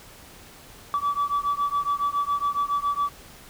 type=beating tone pair; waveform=sine; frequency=1147 / 1154.2 Hz; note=D6 / D6; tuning=-41 / -30 cents; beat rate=7.2 Hz; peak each=-24 / -24 dBFS; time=0.94-3.09 s; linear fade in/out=0 ms; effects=tanh soft clip ceiling -18 dBFS + pink hiss -47 dBFS RMS until 3.49 s

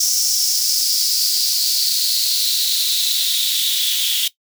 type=noise with high-pass filter sweep; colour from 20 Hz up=white; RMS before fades=-18 dBFS; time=0-4.28 s; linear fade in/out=5 ms; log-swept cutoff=5600 to 3300 Hz; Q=5.9; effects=noise-tail reverb RT60 0.1 s tail -17 dB re dry

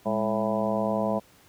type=harmonic tone with a mistuned harmonic; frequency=110 Hz; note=A2; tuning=in tune; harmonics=1 / 2 / 3 / 4 / 5 / 6 / 7 / 8 / 9; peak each=-40 / -28 / -38 / -35 / -30 / -29 / -36 / -38 / -34 dBFS; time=0.05-1.2 s; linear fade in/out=20 ms; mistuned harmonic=2; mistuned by=-99 cents; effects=pink hiss -57 dBFS RMS until 1.48 s + high-pass 60 Hz 12 dB/octave

